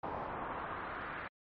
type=noise with band-pass filter sweep; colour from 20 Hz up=brown; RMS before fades=-41 dBFS; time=0.03-1.28 s; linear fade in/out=5 ms; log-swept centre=860 to 1600 Hz; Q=2; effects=low-pass 3000 Hz 12 dB/octave + MP3 32 kbps